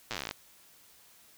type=slowing click train; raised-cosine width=0.2 ms; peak=-17 dBFS; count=16; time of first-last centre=0.11-0.311 s; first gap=8 ms; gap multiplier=1.07; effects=white hiss -59 dBFS RMS until 1.37 s